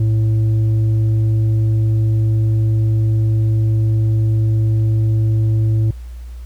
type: tone with tanh clipping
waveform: sine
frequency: 110 Hz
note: A2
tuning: in tune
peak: -13 dBFS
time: 0-5.91 s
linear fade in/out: 5 ms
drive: 5 dB
effects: added 60 Hz sine -28 dBFS peak until 6.45 s + pink hiss -51 dBFS RMS until 6.45 s